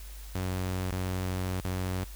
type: tone with dropouts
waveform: sawtooth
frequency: 92.5 Hz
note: F#2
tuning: in tune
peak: -26 dBFS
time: 0.35-2.04 s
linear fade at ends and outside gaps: 0 ms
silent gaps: 0.907-0.924 / 1.604-1.649 s
effects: added 50 Hz sine -41 dBFS peak until 2.15 s + white hiss -51 dBFS RMS until 2.15 s